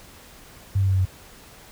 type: tone with pitch steps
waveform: sine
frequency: 98 / 96.82 / 95.65 / 94.5 / 93.36 Hz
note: G2 / G2 / G2 / F#2 / F#2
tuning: 0 / -21 / -42 / +37 / +16 cents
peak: -17 dBFS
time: 0.75-1.055 s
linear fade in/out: 10 ms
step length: 61 ms
effects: pink hiss -47 dBFS RMS until 1.71 s